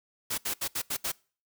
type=noise bursts at uneven times; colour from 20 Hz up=white; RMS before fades=-31 dBFS; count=6; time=0.3-0.38 / 0.45-0.54 / 0.61-0.68 / 0.75-0.82 / 0.9-0.97 / 1.04-1.12 s; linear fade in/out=10 ms; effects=noise-tail reverb RT60 0.4 s tail -25 dB re dry